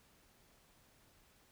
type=silence; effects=pink hiss -68 dBFS RMS until 1.51 s